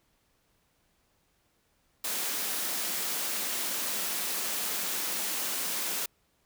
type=high-pass noise; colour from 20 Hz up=white; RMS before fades=-32 dBFS; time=2.04-6.06 s; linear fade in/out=5 ms; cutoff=170 Hz; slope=48 dB/octave; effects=pink hiss -71 dBFS RMS until 6.45 s